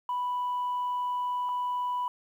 sine tone pair in turn, 987.8 / 987.8 Hz, B5 / B5, 0 / 0 cents, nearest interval unison, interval 0 cents, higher neither, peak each -26 dBFS, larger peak neither, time 0.09-1.49 / 1.49-2.08 s, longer first, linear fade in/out 2 ms, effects tanh soft clip ceiling -25 dBFS + 10-bit

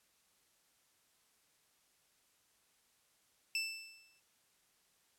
25% pulse tone with exponential decay, 2653 Hz, E7, 10 cents sharp, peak -28 dBFS, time 3.55-4.2 s, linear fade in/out 1 ms, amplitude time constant 140 ms, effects white hiss -73 dBFS RMS until 5.18 s + low-pass 12000 Hz 12 dB/octave

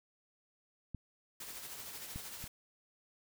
clicks, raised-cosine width 5 ms, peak -29 / -30 / -34 dBFS, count 3, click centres 0.947 / 2.16 / 2.441 s
white noise with tremolo, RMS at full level -45 dBFS, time 1.4-2.48 s, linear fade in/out 5 ms, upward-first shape sine, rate 13 Hz, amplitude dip 40%
effects none

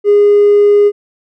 sine tone with hard clipping, 410.7 Hz, G#4, 19 cents flat, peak -5 dBFS, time 0.04-0.92 s, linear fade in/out 50 ms, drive 1 dB, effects none

